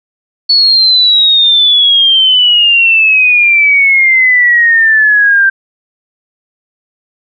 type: exponential sweep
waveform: sine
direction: down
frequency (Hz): 4435 to 1568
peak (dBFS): -4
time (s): 0.49-5.5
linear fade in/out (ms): 10
effects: none

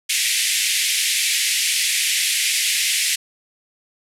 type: band-pass noise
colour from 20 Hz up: pink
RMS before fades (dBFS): -20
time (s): 0.09-3.16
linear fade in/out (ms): 10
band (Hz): 2000 to 12000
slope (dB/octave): 48
effects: none

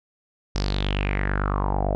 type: tone with low-pass filter sweep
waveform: sawtooth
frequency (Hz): 49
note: G1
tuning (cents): 0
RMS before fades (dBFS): -24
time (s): 0.55-1.95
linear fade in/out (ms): 0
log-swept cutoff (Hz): 5400 to 620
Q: 5.8
effects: none

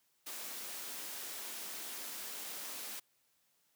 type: high-pass noise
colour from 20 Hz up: white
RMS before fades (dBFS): -44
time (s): 0.26-3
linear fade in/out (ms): 10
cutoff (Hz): 200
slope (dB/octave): 24
effects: white hiss -75 dBFS RMS until 3.75 s + high-pass 80 Hz 12 dB/octave

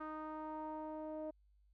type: tone with low-pass filter sweep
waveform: sawtooth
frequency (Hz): 310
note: D#4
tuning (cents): -6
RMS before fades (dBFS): -45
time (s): 0-1.31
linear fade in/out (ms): 10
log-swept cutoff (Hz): 1300 to 670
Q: 4.2
effects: added 50 Hz sine -67 dBFS peak until 1.73 s

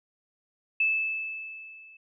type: tone with level ramp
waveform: sine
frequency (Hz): 2622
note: E7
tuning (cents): -10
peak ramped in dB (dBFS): -20 to -49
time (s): 0.8-1.97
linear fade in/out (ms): 5
effects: none

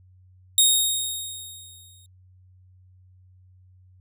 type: tone with exponential decay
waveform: 15% pulse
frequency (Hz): 3729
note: A#7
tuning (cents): 0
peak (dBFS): -6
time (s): 0.58-2.06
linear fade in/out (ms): 1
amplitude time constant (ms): 320
effects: added 92 Hz sine -51 dBFS peak until 4 s

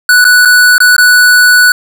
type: tone with dropouts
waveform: square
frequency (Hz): 1480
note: F#6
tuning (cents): 0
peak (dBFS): -3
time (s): 0.09-1.72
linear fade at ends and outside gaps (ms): 2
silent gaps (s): 0.243-0.25 / 0.451-0.455 / 0.781-0.803 / 0.965-0.981
effects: none

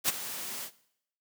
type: noise with ADSR envelope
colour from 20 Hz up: white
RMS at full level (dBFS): -24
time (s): 0.04-0.71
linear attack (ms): 45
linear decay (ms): 22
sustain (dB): -14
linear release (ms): 77
effects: noise-tail reverb RT60 0.7 s tail -18 dB re dry + high-pass 150 Hz 12 dB/octave

